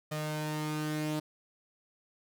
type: tone pair together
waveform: sawtooth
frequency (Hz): 153.1 / 305.8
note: D#3 / D#4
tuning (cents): -28 / -30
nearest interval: octave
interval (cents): 1198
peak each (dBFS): -30 / -32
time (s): 0.11-1.2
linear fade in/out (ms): 10
effects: none